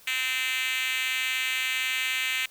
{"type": "tone with high-pass filter", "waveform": "5% pulse", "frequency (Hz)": 258.6, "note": "C4", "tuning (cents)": -20, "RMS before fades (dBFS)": -28, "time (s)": [0.07, 2.46], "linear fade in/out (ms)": 5, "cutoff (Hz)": 2300, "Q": 2.5, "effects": ["white hiss -54 dBFS RMS until 2.5 s"]}